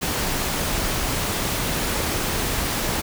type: noise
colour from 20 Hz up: pink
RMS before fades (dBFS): -24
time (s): 0.01-3.02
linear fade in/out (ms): 20
effects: none